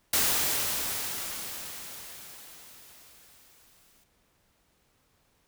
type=noise with exponential decay; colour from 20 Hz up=white; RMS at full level=-24 dBFS; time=0.13-4.04 s; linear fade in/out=5 ms; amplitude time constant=850 ms; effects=pink hiss -69 dBFS RMS until 5.47 s